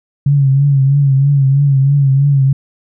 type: tone with vibrato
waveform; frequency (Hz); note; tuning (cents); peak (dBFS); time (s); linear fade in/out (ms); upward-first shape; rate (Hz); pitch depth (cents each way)
sine; 138.59; C#3; 0; -7; 0.26-2.53; 5; triangle; 3.1; 70
effects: none